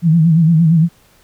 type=tone with vibrato; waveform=sine; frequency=163.4 Hz; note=E3; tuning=15 cents flat; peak=-7 dBFS; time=0.02-0.89 s; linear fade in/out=50 ms; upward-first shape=sine; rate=8.7 Hz; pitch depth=89 cents each way; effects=pink hiss -51 dBFS RMS until 1.23 s